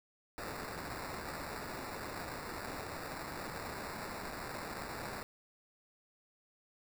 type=noise with sample-and-hold; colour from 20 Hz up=white; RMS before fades=-43 dBFS; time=0.38-5.23 s; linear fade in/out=0 ms; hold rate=3150 Hz; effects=none